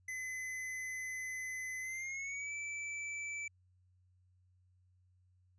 square tone with pitch glide, 2030 to 2318 Hz, B6 to D7, +47 to -23 cents, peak -40 dBFS, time 0.08-3.48 s, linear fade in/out 5 ms, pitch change +230 cents, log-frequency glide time 1.81-2.53 s, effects added 91 Hz sine -67 dBFS peak until 5.58 s + resampled to 22050 Hz

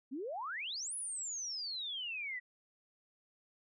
sine exponential two-way sweep, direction up then down, 242.8 to 10520 to 1918 Hz, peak -38 dBFS, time 0.11-2.4 s, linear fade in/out 20 ms, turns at 0.95 s, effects none

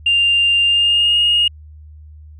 sine tone with pitch glide, 2794 to 2858 Hz, F7 to F7, 0 to +39 cents, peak -10 dBFS, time 0.06-1.48 s, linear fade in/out 5 ms, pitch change +39 cents, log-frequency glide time 0.64-1.18 s, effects tanh soft clip ceiling -6 dBFS + added 76 Hz sine -36 dBFS peak until 2.39 s

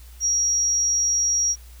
sine tone, 5680 Hz, F8, 28 cents sharp, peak -18 dBFS, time 0.2-1.56 s, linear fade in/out 50 ms, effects added 60 Hz sine -41 dBFS peak until 1.8 s + white hiss -52 dBFS RMS until 1.8 s

